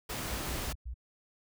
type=noise; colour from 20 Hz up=pink; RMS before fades=-37 dBFS; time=0.09-0.73 s; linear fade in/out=10 ms
type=tone bursts; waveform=sine; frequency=60.4 Hz; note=B1; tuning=38 cents flat; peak=-36 dBFS; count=4; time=0.29-0.942 s; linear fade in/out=10 ms; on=88 ms; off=100 ms
effects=none